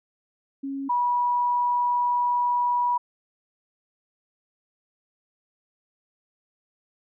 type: tone pair in turn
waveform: sine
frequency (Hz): 274.3 / 972.7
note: C#4 / B5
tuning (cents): -18 / -27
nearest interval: octave + minor seventh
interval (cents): 2191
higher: second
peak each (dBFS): -28 / -20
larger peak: second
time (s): 0.63-0.89 / 0.89-2.98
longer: second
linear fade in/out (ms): 10
effects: none